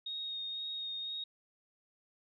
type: tone with vibrato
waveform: sine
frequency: 3726 Hz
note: A#7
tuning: 2 cents flat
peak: -37 dBFS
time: 0.06-1.24 s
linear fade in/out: 5 ms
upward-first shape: sine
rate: 2 Hz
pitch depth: 13 cents each way
effects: none